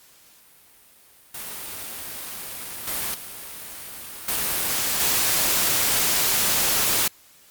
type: noise with level steps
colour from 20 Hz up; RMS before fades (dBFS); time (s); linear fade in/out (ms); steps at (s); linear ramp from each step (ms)
white; -34 / -27 / -37 / -24 / -21; 1.34-7.08; 5; 2.87 / 3.14 / 4.28 / 5; 5
effects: white hiss -53 dBFS RMS until 7.5 s + Opus 48 kbps